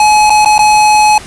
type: tone with dropouts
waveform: square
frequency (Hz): 848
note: G#5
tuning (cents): +36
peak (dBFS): -5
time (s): 0-1.18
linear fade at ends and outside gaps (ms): 2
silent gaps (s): 0.297-0.303 / 0.448-0.458 / 0.581-0.591
effects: pink hiss -30 dBFS RMS until 1.26 s + resampled to 24000 Hz

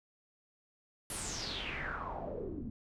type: noise with low-pass filter sweep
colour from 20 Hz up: pink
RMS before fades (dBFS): -40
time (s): 1.1-2.7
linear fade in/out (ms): 2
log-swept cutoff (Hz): 11000 to 220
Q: 6.3
effects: none

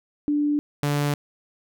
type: tone pair in turn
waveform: sine / sawtooth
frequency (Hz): 293.7 / 145.21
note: D4 / D3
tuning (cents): 0 / -19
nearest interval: octave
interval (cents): 1219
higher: first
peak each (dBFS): -19 / -17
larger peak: second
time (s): 0.28-0.59 / 0.83-1.14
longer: neither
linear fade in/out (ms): 0
effects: none

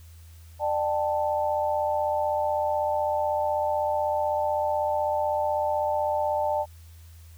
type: chord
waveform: sine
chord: D suspended fourth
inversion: none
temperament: equal with one note detuned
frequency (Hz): 598.6 / 784 / 880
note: D5 / G5 / A5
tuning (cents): +33 / 0 / 0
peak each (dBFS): -26 / -30 / -27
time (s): 0.59-6.66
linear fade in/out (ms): 50
effects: added 82 Hz sine -45 dBFS peak until 7.37 s + white hiss -58 dBFS RMS until 7.37 s

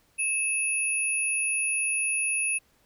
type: tone pair together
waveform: sine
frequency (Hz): 2600 / 10422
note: E7 / E9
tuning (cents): -24 / -21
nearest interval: 2 octaves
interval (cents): 2403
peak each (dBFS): -27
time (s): 0.18-2.59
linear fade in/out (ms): 20
effects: pink hiss -65 dBFS RMS until 2.85 s

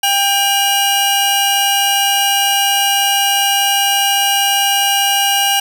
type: tone pair together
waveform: sawtooth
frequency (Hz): 794.6 / 2867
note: G5 / F7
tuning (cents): +23 / +45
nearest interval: octave + minor seventh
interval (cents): 2222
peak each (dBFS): -11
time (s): 0.03-5.6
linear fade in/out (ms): 5
effects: none

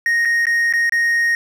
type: tone with dropouts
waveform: triangle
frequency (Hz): 1864.7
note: A#6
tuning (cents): 0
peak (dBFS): -12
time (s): 0.06-1.35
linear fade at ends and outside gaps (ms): 1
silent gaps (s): 0.251-0.255 / 0.455-0.468 / 0.726-0.736 / 0.895-0.922
effects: none

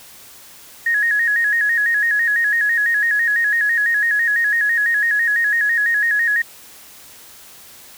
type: tone with vibrato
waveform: sine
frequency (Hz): 1767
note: A6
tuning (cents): +7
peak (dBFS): -14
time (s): 0.86-6.42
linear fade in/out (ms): 5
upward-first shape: square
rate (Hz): 6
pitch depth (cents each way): 87
effects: white hiss -42 dBFS RMS until 7.97 s

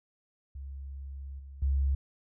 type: tone with level steps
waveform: sine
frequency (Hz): 68.4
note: C#2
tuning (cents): -23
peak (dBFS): -38 / -43 / -24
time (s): 0.55-1.95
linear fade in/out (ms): 5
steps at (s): 1.39 / 1.62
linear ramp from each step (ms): 5
effects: none

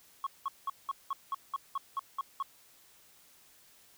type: tone bursts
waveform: sine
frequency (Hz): 1100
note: C#6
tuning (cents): -14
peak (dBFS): -28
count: 11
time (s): 0.24-2.426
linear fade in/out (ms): 2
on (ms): 26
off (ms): 190
effects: tanh soft clip ceiling -29 dBFS + white hiss -61 dBFS RMS until 3.97 s

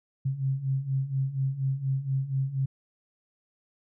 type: beating tone pair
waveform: sine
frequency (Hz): 132 / 136.2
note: C3 / C#3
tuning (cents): +16 / -30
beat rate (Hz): 4.2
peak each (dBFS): -31 / -27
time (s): 0.25-2.66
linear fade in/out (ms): 10
effects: none

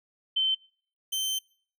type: tone pair in turn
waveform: sine / sawtooth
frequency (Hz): 3085 / 3099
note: G7 / G7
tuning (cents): -28 / -21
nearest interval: unison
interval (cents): 7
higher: second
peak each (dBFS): -22 / -24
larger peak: first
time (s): 0.36-0.55 / 1.12-1.39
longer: second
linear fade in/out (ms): 10
effects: noise-tail reverb RT60 0.5 s tail -24 dB re dry

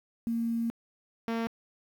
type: tone pair in turn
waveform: sine / sawtooth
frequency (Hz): 230.9 / 228.6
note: A#3 / A#3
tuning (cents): -16 / -34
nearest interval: unison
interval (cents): 18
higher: first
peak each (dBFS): -27 / -25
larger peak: second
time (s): 0.27-0.7 / 1.28-1.47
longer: first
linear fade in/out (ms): 0
effects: low-pass 3000 Hz 12 dB/octave + 9-bit

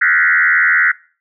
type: tone with frequency modulation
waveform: sine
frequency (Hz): 1713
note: A6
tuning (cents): -47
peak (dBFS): -9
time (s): 0.01-0.92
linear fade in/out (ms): 10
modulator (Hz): 82.7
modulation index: 3.8
effects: noise-tail reverb RT60 0.4 s tail -22 dB re dry

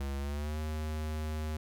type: tone with pitch glide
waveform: square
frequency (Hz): 69.3 to 77.34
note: C#2 to D#2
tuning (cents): 0 to -10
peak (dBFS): -34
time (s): 0-1.57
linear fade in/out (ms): 5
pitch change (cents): +190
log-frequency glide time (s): 0.17-0.59
effects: none

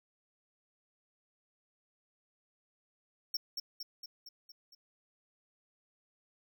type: tone with echo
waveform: square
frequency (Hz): 5460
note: F8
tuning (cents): -40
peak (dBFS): -32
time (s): 3.34-3.37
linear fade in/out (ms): 5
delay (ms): 230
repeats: 6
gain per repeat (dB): -4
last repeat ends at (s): 4.75
effects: none

